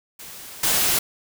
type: noise with level steps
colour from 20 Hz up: white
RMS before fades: -39 / -20 dBFS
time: 0.19-0.99 s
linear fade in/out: 5 ms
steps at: 0.63 s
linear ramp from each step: 5 ms
effects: none